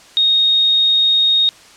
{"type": "tone", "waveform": "sine", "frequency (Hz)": 3724, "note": "A#7", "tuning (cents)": -2, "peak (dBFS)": -10, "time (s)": [0.17, 1.49], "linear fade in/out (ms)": 0, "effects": ["white hiss -43 dBFS RMS until 1.76 s", "low-pass 7000 Hz 12 dB/octave"]}